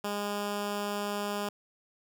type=tone; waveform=10% pulse; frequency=204.8 Hz; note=G#3; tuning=24 cents flat; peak=-23 dBFS; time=0.04-1.49 s; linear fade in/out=5 ms; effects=none